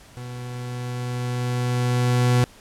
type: tone with level ramp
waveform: 40% pulse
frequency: 123.4 Hz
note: B2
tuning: 1 cent flat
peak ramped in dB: -32 to -14 dBFS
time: 0.17-2.44 s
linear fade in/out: 0 ms
effects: pink hiss -49 dBFS RMS until 2.6 s + low-pass 11000 Hz 12 dB/octave